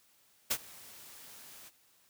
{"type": "noise with ADSR envelope", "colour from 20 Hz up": "white", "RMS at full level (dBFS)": -29, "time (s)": [0.5, 1.71], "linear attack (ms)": 13, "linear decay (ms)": 60, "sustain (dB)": -23, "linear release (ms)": 40, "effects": ["white hiss -67 dBFS RMS until 2.09 s", "high-pass 60 Hz 12 dB/octave"]}